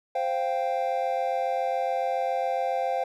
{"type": "chord", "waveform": "triangle", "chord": "C suspended fourth", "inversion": "none", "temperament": "just", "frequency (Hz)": [523.3, 697.7, 784.9], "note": ["C5", "F5", "G5"], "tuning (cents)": [0, -2, 2], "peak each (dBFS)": -27, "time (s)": [0.15, 3.04], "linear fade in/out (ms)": 5, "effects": []}